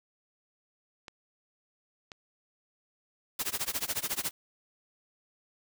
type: clicks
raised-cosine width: 0.2 ms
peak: -26 dBFS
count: 2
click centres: 1.082 / 2.118 s
type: noise with tremolo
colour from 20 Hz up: white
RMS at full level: -30 dBFS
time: 3.39-4.31 s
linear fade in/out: 5 ms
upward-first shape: sine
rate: 14 Hz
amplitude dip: 95%
effects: none